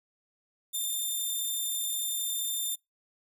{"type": "tone", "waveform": "5% pulse", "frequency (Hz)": 3589, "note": "A7", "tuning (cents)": 34, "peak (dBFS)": -22, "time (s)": [0.73, 2.76], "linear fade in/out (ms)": 20, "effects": ["noise-tail reverb RT60 0.2 s tail -26 dB re dry"]}